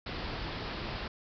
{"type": "low-pass noise", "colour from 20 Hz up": "pink", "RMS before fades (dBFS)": -38, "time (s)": [0.06, 1.08], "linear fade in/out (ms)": 5, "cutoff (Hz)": 5100, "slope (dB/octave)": 96, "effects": []}